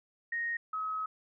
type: tone pair in turn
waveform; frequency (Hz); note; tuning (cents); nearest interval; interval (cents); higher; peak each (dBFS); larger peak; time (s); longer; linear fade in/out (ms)
sine; 1864.7 / 1277.5; A#6 / D#6; 0 / +45; perfect fifth; 655; first; -31 / -32; first; 0.32-0.57 / 0.73-1.06; second; 5
effects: none